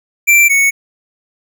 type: tone pair in turn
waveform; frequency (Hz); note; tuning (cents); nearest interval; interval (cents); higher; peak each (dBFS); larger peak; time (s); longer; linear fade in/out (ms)
square; 2349 / 2217; D7 / C#7; 0 / 0; minor second; 100; first; -6 / -9; first; 0.27-0.49 / 0.49-0.71; neither; 20
effects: none